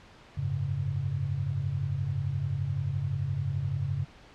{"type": "chord", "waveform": "sine", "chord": "F# suspended second", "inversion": "none", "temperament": "just", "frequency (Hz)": [92.5, 104.06, 138.75], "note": ["F#2", "G#2", "C#3"], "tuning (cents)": [0, 4, 2], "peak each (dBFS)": [-34, -33, -30], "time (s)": [0.37, 4.05], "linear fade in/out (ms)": 10, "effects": ["pink hiss -53 dBFS RMS until 4.34 s", "low-pass 4000 Hz 12 dB/octave"]}